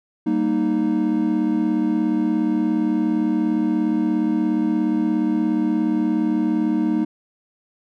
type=chord; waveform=triangle; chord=Eb major; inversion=first; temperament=equal with one note detuned; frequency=196 / 233.1 / 309.9 Hz; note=G3 / Bb3 / Eb4; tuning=0 / 0 / -7 cents; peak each=-23 / -20 / -18 dBFS; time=0.26-7.05 s; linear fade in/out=10 ms; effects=none